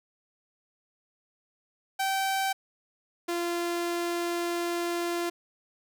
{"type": "tone pair in turn", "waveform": "sawtooth", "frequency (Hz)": [774, 344.8], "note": ["G5", "F4"], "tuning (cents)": [-22, -22], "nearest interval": "octave + major second", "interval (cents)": 1400, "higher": "first", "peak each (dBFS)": [-22, -24], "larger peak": "first", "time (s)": [[1.99, 2.53], [3.28, 5.3]], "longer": "second", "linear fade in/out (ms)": 10, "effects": []}